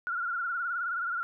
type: tone with vibrato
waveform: sine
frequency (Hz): 1411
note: F6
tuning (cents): +17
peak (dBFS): -29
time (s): 0.07-1.23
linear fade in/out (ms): 0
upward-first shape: triangle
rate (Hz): 19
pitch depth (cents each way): 97
effects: none